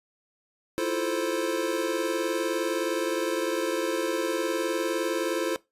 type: chord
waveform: square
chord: F major seventh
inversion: third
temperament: equal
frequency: 329.6 / 349.2 / 440 / 523.3 Hz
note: E4 / F4 / A4 / C5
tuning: 0 / 0 / 0 / 0 cents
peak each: -32 dBFS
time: 0.78-5.56 s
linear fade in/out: 0 ms
effects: noise-tail reverb RT60 0.2 s tail -20 dB re dry + resampled to 32000 Hz